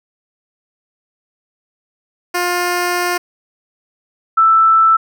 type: tone pair in turn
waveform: 10% pulse / sine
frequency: 354.2 / 1323.1 Hz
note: F4 / E6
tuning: +24 / +6 cents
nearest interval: octave + major seventh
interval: 2282 cents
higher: second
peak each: -7 dBFS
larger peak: neither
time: 2.34-3.18 / 4.37-4.97 s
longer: first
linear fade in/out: 10 ms
effects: none